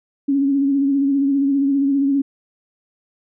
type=tone with vibrato; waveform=sine; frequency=277.2 Hz; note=C#4; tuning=in tune; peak=-14 dBFS; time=0.28-2.22 s; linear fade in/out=10 ms; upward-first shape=sine; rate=15 Hz; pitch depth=41 cents each way; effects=none

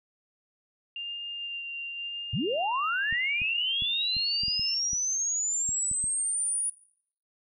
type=tone with vibrato; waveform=sine; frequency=2794 Hz; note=F7; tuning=in tune; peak=-33 dBFS; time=0.96-4.74 s; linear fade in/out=2 ms; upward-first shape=sine; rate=0.93 Hz; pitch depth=12 cents each way
type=linear sweep; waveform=sine; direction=up; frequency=90 to 9750 Hz; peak=-26 dBFS; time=2.33-6.7 s; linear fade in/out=5 ms
type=clicks; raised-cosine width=5 ms; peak=-29 dBFS; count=11; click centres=3.126 / 3.418 / 3.822 / 4.167 / 4.435 / 4.482 / 4.595 / 4.932 / 5.691 / 5.914 / 6.041 s
effects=noise-tail reverb RT60 0.6 s tail -20 dB re dry

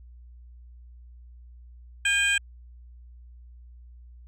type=tone cluster; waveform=sine; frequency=1616 / 2465 / 3169 / 7960 Hz; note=G#6 / D#7 / G7 / B8; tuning=-48 / -17 / +18 / +13 cents; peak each=-23 / -23 / -27 / -30 dBFS; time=2.05-2.38 s; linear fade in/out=5 ms; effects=tanh soft clip ceiling -15 dBFS + added 60 Hz sine -45 dBFS peak until 4.27 s

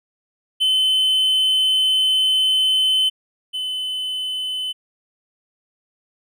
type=tone pair in turn; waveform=triangle; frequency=3052 / 3029 Hz; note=G7 / F#7; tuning=-47 / +40 cents; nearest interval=unison; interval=13 cents; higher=first; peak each=-13 / -21 dBFS; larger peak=first; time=0.6-3.1 / 3.53-4.73 s; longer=first; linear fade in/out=20 ms; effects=none

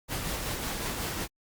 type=noise with tremolo; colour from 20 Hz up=pink; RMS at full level=-32 dBFS; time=0.08-1.28 s; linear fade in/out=50 ms; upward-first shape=sine; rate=5.4 Hz; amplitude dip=30%; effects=Opus 48 kbps

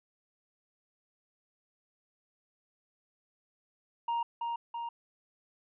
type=tone with echo; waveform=triangle; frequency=936 Hz; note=A#5; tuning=7 cents sharp; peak=-27 dBFS; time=4.08-4.23 s; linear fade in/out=5 ms; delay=330 ms; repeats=2; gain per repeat=-3 dB; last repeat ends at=4.89 s; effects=resampled to 8000 Hz

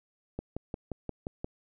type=click train; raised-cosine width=2 ms; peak=-21 dBFS; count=7; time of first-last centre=0.39-1.444 s; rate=5.69 Hz; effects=none

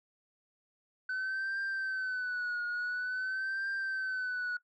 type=tone with vibrato; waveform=sine; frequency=1510 Hz; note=F#6; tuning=35 cents sharp; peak=-30 dBFS; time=1.09-4.57 s; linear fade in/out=5 ms; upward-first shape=triangle; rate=0.48 Hz; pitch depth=86 cents each way; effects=noise-tail reverb RT60 0.1 s tail -19 dB re dry + tanh soft clip ceiling -31 dBFS

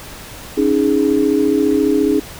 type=chord; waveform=sine; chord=C# suspended second; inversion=none; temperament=just; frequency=277.2 / 311.8 / 415.8 Hz; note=C#4 / D#4 / G#4; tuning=0 / +4 / +2 cents; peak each=-16 dBFS; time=0.57-2.2 s; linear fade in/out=10 ms; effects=pink hiss -34 dBFS RMS until 2.39 s

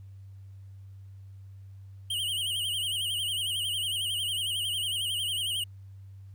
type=tone with vibrato; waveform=square; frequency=3025 Hz; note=F#7; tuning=38 cents sharp; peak=-29 dBFS; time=2.1-5.64 s; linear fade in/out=5 ms; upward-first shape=sine; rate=11 Hz; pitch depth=110 cents each way; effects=added 97 Hz sine -44 dBFS peak until 6.34 s + pink hiss -72 dBFS RMS until 6.34 s

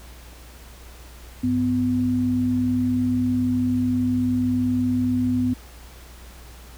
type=tone pair together; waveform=sine; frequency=99.5 / 250.9 Hz; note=G2 / B3; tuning=+26 / +28 cents; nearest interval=octave + major third; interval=1602 cents; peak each=-27 / -19 dBFS; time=1.43-5.54 s; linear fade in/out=10 ms; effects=added 60 Hz sine -42 dBFS peak until 6.77 s + pink hiss -47 dBFS RMS until 6.77 s

